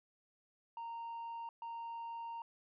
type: tone bursts at uneven times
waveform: sine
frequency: 926 Hz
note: A#5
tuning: 12 cents flat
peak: -39 dBFS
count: 2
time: 0.77-1.49 / 1.62-2.42 s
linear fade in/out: 2 ms
effects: tanh soft clip ceiling -41 dBFS